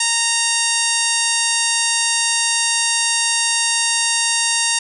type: harmonic tone with a mistuned harmonic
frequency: 926 Hz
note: A#5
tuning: 12 cents flat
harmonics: 1 / 2 / 3 / 4 / 5 / 6 / 7 / 8 / 9 / 10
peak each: -27 / -25 / -24 / -25 / -24 / -24 / -26 / -26 / -24 / -24 dBFS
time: 0-4.79 s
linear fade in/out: 5 ms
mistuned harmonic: 6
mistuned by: +16 cents
effects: none